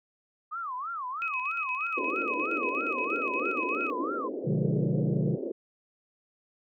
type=tone with vibrato; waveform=sine; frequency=1174.7 Hz; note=D6; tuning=in tune; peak=-32 dBFS; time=0.51-4.29 s; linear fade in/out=20 ms; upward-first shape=sine; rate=3.1 Hz; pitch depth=290 cents each way
type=tone with tremolo; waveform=sine; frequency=2544 Hz; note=D#7; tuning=38 cents sharp; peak=-29 dBFS; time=1.22-3.9 s; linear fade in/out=0 ms; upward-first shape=square; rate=8.5 Hz; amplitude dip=45%
type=band-pass noise; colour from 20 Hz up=white; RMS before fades=-34 dBFS; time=1.97-5.52 s; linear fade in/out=10 ms; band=260 to 520 Hz; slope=48 dB/octave
type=chord; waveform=sine; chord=B diminished seventh; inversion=none; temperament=equal; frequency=123.47 / 146.83 / 174.61 / 207.7 Hz; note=B2 / D3 / F3 / Ab3; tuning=0 / 0 / 0 / 0 cents; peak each=-33 / -28 / -30 / -32 dBFS; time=4.44-5.38 s; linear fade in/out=50 ms
effects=none